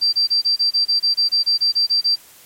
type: tone bursts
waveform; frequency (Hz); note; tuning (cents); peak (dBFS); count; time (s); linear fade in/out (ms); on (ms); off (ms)
sine; 4699; D8; 0; -13; 15; 0.01-2.16; 20; 120; 25
effects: white hiss -46 dBFS RMS until 2.45 s + MP3 64 kbps